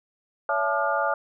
sine tone cluster, 564 / 668 / 865 / 1201 / 1421 Hz, C#5 / E5 / A5 / D6 / F6, +30 / +23 / -30 / +38 / +30 cents, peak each -28 dBFS, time 0.49-1.14 s, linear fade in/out 2 ms, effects none

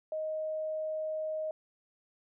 sine tone, 625 Hz, D#5, 8 cents sharp, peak -32 dBFS, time 0.12-1.51 s, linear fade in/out 2 ms, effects none

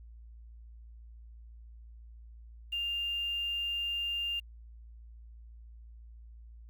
sine tone with quantisation, 2800 Hz, F7, 4 cents sharp, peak -31 dBFS, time 2.72-4.4 s, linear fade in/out 10 ms, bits 9, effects added 57 Hz sine -48 dBFS peak until 6.69 s

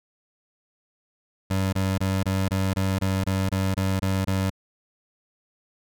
25% pulse tone bursts, 95.6 Hz, G2, 43 cents flat, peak -18 dBFS, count 12, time 1.5-4.502 s, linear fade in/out 10 ms, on 230 ms, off 22 ms, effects none

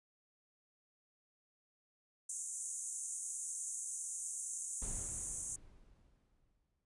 pink band-pass noise, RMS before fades -43 dBFS, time 2.29-5.56 s, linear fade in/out 5 ms, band 6400 to 10000 Hz, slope 96 dB/octave
brown noise with exponential decay, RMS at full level -43 dBFS, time 4.82-6.85 s, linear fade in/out 1 ms, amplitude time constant 440 ms
effects resampled to 24000 Hz

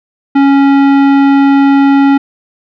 sine tone with tanh clipping, 277.2 Hz, C#4, in tune, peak -6 dBFS, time 0.35-2.18 s, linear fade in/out 10 ms, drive 16 dB, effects none

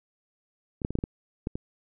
clicks, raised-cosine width 3 ms, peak -24 / -13 / -19 / -12 / -18 / -17 / -16 / -19 dBFS, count 8, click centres 0.818 / 0.849 / 0.906 / 0.954 / 0.988 / 1.039 / 1.471 / 1.555 s, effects none

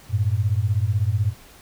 sine beating tone pair, 95.8 / 111.8 Hz, G2 / A2, -39 / +28 cents, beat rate 16 Hz, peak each -21 dBFS, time 0.09-1.34 s, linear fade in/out 50 ms, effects pink hiss -48 dBFS RMS until 1.61 s

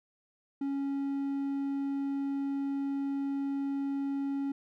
triangle tone, 277.2 Hz, C#4, in tune, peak -28 dBFS, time 0.61-4.52 s, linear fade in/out 5 ms, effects none

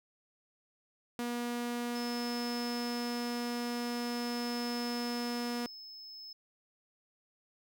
sawtooth tone, 240 Hz, B3, 49 cents flat, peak -30 dBFS, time 1.19-5.66 s, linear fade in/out 0 ms
triangle tone with tremolo, 5210 Hz, E8, 21 cents flat, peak -40 dBFS, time 1.95-6.33 s, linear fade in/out 5 ms, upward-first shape sine, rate 0.44 Hz, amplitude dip 45%
effects none

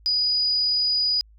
sine tone, 4931 Hz, D#8, 16 cents flat, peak -19 dBFS, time 0.06-1.21 s, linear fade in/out 0 ms, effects added 53 Hz sine -49 dBFS peak until 1.38 s

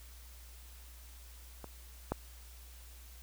clicks, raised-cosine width 1 ms, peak -30 / -18 dBFS, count 2, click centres 1.643 / 2.12 s, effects added 60 Hz sine -51 dBFS peak until 3.22 s + white hiss -58 dBFS RMS until 3.22 s

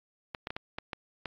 clicks, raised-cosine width 0.3 ms, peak -19 dBFS, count 7, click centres 0.348 / 0.471 / 0.505 / 0.565 / 0.785 / 0.932 / 1.257 s, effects low-pass 5000 Hz 12 dB/octave + AAC 32 kbps

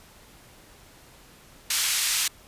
white band-pass noise, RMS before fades -25 dBFS, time 1.7-2.28 s, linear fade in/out 5 ms, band 1800 to 8900 Hz, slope 12 dB/octave, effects pink hiss -52 dBFS RMS until 2.47 s + resampled to 32000 Hz

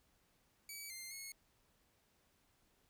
10% pulse tone with pitch steps, 2282 / 2098 / 2180 Hz, C#7 / C7 / C#7, +50 / +4 / -29 cents, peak -38 dBFS, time 0.69-1.32 s, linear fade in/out 2 ms, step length 210 ms, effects pink hiss -75 dBFS RMS until 2.89 s

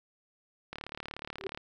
click train, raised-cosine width 0.3 ms, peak -23 dBFS, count 32, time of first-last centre 0.73-1.575 s, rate 36.7 Hz
sine tone with exponential growth, 388.1 Hz, G4, 17 cents flat, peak -28 dBFS, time 1.39-1.47 s, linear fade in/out 1 ms, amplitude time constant 17 ms
effects none

